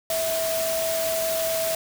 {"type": "tone in noise", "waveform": "sine", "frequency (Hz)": 652, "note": "E5", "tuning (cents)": -19, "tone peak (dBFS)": -24, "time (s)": [0.1, 1.75], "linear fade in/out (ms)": 2, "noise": "white", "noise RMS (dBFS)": -29, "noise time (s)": [0.1, 1.75], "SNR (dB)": 2, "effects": []}